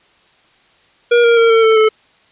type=tone with pitch steps; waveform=square; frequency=476.2 / 467.7 / 459.4 / 451.3 / 443.3 / 435.4 Hz; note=A#4 / A#4 / A#4 / A4 / A4 / A4; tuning=+37 / +6 / -25 / +44 / +13 / -18 cents; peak=-8 dBFS; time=1.11-1.89 s; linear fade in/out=10 ms; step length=130 ms; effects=white hiss -52 dBFS RMS until 2.31 s + resampled to 8000 Hz